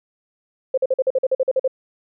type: tone bursts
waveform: sine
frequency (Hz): 523.3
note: C5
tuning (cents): 0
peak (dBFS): -14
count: 12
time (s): 0.74-1.678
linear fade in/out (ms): 5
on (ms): 36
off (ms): 46
effects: none